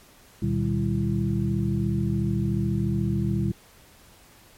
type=tone cluster; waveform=sine; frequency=72.1 / 119.1 / 153 / 195.8 / 334.7 Hz; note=D2 / A#2 / D#3 / G3 / E4; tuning=-31 / +38 / -29 / -2 / +26 cents; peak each=-32 / -26 / -29 / -26 / -32 dBFS; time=0.42-3.52 s; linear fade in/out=5 ms; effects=pink hiss -53 dBFS RMS until 4.57 s + MP3 64 kbps